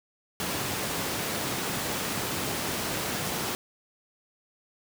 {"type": "high-pass noise", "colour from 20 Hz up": "pink", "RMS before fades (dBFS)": -31, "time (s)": [0.4, 3.55], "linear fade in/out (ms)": 0, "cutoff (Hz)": 120, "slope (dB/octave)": 12, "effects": []}